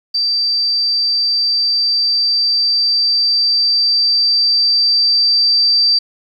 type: tone with level ramp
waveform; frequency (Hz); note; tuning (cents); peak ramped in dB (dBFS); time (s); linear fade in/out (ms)
sine; 4669; D8; -11; -13 to -9; 0.14-5.99; 10
effects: 8-bit